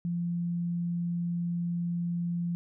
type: tone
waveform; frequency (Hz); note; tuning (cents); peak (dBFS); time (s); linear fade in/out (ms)
sine; 172.5; F3; -21; -28; 0.05-2.55; 0
effects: none